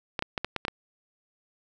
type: clicks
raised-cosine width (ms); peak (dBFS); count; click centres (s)
0.3; -12; 7; 0.192 / 0.224 / 0.378 / 0.446 / 0.563 / 0.651 / 0.682
effects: none